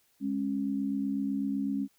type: tone pair together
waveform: sine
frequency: 205.7 / 273.7 Hz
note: G#3 / C#4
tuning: -16 / -22 cents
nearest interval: perfect fourth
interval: 494 cents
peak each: -32 / -30 dBFS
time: 0.2-1.88 s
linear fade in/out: 50 ms
effects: white hiss -69 dBFS RMS until 1.98 s